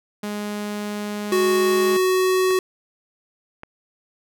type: tone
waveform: sawtooth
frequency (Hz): 207.7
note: G#3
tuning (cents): 0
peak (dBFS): -22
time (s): 0.23-1.97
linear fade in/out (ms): 5
type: tone with pitch glide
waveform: square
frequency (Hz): 370 to 372.8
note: F#4 to F#4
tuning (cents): 0 to +13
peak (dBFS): -17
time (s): 1.32-2.59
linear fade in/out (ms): 2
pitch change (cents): +13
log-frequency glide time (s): 1.45-2.39
type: clicks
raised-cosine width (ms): 0.5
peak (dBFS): -21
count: 2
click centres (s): 2.508 / 3.634
effects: none